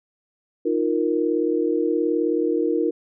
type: chord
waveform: sine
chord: Eb suspended second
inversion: none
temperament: just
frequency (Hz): 311.1 / 350 / 466.7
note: Eb4 / F4 / Bb4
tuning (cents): 0 / +4 / +2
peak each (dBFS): -23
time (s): 0.65-2.91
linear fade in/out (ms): 10
effects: none